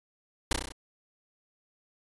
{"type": "noise with echo", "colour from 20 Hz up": "pink", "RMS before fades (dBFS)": -23, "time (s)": [0.51, 0.53], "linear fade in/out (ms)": 5, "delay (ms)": 32, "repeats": 6, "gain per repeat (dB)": -3, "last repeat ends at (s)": 0.722, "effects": ["resampled to 24000 Hz"]}